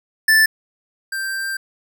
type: tone pair in turn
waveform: square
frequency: 1760 / 1574.3 Hz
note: A6 / G6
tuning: 0 / +7 cents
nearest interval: major second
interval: 193 cents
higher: first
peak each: -11 / -23 dBFS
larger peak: first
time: 0.28-0.46 / 1.12-1.57 s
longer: second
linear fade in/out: 5 ms
effects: none